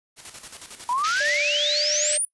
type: noise with tremolo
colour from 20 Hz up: white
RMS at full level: -38 dBFS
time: 0.16-1.39 s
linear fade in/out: 50 ms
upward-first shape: square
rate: 11 Hz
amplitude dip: 60%
type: exponential sweep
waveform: sine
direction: up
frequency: 942 to 9980 Hz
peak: -21 dBFS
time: 0.89-2.25 s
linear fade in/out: 2 ms
type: band-pass noise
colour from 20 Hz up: white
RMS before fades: -30 dBFS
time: 1.03-2.18 s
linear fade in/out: 20 ms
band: 1600 to 6400 Hz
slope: 48 dB/octave
type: tone with pitch glide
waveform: sine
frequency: 587.3 to 597.2 Hz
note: D5 to D5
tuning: 0 to +29 cents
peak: -28 dBFS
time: 1.2-2.18 s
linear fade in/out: 10 ms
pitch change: +29 cents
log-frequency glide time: 1.53-1.99 s
effects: noise-tail reverb RT60 0.1 s tail -22 dB re dry + resampled to 24000 Hz